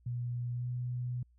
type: tone with pitch glide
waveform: sine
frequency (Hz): 121.4 to 123.45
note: B2 to B2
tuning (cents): -29 to 0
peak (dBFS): -33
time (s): 0.06-1.23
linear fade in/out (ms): 5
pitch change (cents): +29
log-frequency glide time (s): 0.53-0.67
effects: added 60 Hz sine -62 dBFS peak until 1.38 s